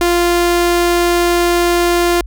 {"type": "tone", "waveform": "sawtooth", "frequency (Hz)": 347.9, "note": "F4", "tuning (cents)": -7, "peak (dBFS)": -7, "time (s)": [0.01, 2.21], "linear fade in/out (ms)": 2, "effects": ["added 50 Hz sine -26 dBFS peak until 2.26 s"]}